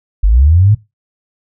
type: linear sweep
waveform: sine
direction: up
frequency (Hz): 44.24 to 110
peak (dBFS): -5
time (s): 0.23-0.75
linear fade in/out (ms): 10
effects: noise-tail reverb RT60 0.2 s tail -18 dB re dry